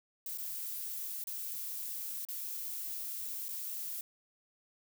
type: noise with dropouts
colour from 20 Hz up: violet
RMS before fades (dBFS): -40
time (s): 0.26-4.01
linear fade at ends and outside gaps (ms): 2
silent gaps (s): 0.376-0.383 / 1.24-1.271 / 2.251-2.286 / 3.484-3.488
effects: none